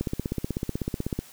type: click train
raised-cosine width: 3 ms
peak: -14 dBFS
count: 20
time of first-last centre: 0.01-1.19 s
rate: 16.1 Hz
effects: white hiss -50 dBFS RMS until 1.32 s